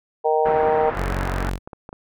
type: harmonic tone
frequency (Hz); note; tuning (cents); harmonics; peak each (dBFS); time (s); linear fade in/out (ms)
155.6; D#3; 0; 3 / 4 / 5 / 6; -19 / -23 / -21 / -26; 0.24-0.91; 20
type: low-pass noise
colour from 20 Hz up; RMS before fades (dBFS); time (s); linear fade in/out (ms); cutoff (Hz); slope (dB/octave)
white; -29; 0.45-1.5; 10; 1600; 24
type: tone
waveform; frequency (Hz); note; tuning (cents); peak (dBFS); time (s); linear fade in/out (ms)
sawtooth; 46.25; F#1; 0; -19; 0.94-1.59; 50
type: clicks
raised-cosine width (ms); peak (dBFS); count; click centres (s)
1; -22; 6; 1.394 / 1.43 / 1.675 / 1.732 / 1.891 / 1.929
effects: none